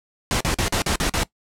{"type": "noise bursts", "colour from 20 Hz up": "pink", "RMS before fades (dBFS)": -21, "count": 7, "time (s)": [0.31, 1.233], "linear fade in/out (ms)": 0, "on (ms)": 95, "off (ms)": 43, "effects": ["noise-tail reverb RT60 0.1 s tail -20 dB re dry", "low-pass 10000 Hz 12 dB/octave"]}